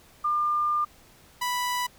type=tone pair in turn; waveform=sine / sawtooth; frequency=1200 / 987.2 Hz; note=D6 / B5; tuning=+37 / -1 cents; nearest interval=minor third; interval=338 cents; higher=first; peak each=-22 dBFS; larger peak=neither; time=0.24-0.85 / 1.41-1.87 s; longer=first; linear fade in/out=10 ms; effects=pink hiss -55 dBFS RMS until 1.98 s